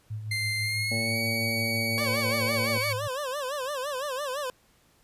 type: tone with tremolo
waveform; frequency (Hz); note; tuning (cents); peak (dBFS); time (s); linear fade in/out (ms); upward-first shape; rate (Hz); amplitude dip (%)
sine; 107.4; A2; -41; -30; 0.1-3.08; 10; sine; 6.1; 50
type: tone with pitch glide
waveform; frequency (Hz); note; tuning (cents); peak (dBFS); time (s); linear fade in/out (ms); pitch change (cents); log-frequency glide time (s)
30% pulse; 2090 to 2253; C7 to C#7; -2 to +28; -25; 0.31-2.93; 5; +130; 0.61-1.18
type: harmonic tone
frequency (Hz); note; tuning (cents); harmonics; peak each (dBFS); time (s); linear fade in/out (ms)
114.3; A#2; -34; 2 / 3 / 4 / 5 / 6 / 7; -33 / -44 / -41 / -36 / -48 / -45; 0.91-2.78; 5
type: tone with vibrato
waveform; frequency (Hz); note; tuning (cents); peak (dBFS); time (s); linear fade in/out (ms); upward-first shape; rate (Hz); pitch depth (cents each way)
25% pulse; 548; C#5; -20; -26; 1.98-4.5; 0; sine; 5.9; 150
effects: pink hiss -63 dBFS RMS until 5.03 s + resampled to 32000 Hz